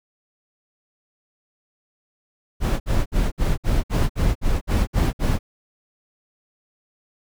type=noise bursts; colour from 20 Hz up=brown; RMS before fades=-18 dBFS; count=11; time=2.6-5.39 s; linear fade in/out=50 ms; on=200 ms; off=59 ms; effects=none

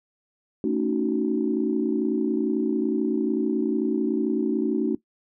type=chord; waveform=sine; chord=D# half-diminished seventh; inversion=second; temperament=just; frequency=224 / 280 / 311.1 / 373.4 Hz; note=A3 / C#4 / D#4 / F#4; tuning=+31 / +18 / 0 / +16 cents; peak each=-26 dBFS; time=0.64-4.95 s; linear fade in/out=2 ms; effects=noise-tail reverb RT60 0.1 s tail -17 dB re dry + tanh soft clip ceiling -10 dBFS

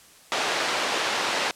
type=band-pass noise; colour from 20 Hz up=pink; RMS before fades=-26 dBFS; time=0.32-1.51 s; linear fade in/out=0 ms; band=540 to 5000 Hz; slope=12 dB/octave; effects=white hiss -52 dBFS RMS until 1.55 s + low-pass 11000 Hz 12 dB/octave

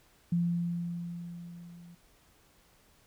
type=tone with level ramp; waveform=sine; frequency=172.2 Hz; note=F3; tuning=24 cents flat; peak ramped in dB=-24 to -49 dBFS; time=0.32-1.95 s; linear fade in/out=5 ms; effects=pink hiss -64 dBFS RMS until 3.06 s

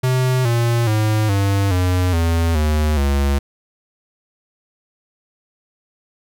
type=tone with pitch steps; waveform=square; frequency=128.3 / 117.65 / 107.89 / 98.93 / 90.72 / 83.19 / 76.29 / 69.96 Hz; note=C3 / A#2 / A2 / G2 / F#2 / E2 / D#2 / C#2; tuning=-34 / +16 / -34 / +16 / -34 / +16 / -34 / +17 cents; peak=-15 dBFS; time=0.03-3.39 s; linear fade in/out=10 ms; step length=420 ms; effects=none

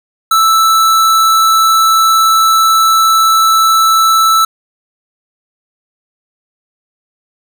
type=tone; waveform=square; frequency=1318.5 Hz; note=E6; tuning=in tune; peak=-7 dBFS; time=0.31-4.45 s; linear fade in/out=5 ms; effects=none

